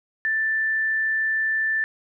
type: tone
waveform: sine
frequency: 1767 Hz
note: A6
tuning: 7 cents sharp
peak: -20 dBFS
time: 0.25-1.84 s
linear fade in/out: 0 ms
effects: none